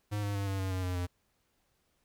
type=tone with pitch steps; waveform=square; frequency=104 / 101.68 / 99.42 / 97.2 / 95.04 / 92.92 / 90.85 / 88.83 Hz; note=G#2 / G#2 / G2 / G2 / F#2 / F#2 / F#2 / F2; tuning=+3 / -36 / +25 / -14 / +47 / +8 / -31 / +30 cents; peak=-32 dBFS; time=0.11-1.07 s; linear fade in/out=20 ms; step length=120 ms; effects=pink hiss -75 dBFS RMS until 2.04 s